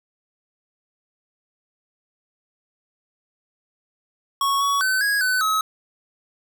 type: tone with pitch steps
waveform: square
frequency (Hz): 1107 / 1125 / 1523 / 1654 / 1507 / 1282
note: C#6 / C#6 / F#6 / G#6 / F#6 / E6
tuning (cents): -3 / +25 / +50 / -8 / +31 / -49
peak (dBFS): -19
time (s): 4.41-5.61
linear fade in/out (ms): 2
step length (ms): 200
effects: none